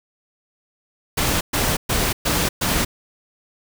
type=noise bursts; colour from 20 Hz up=pink; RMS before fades=-20 dBFS; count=5; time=1.17-2.85 s; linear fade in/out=10 ms; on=240 ms; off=120 ms; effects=none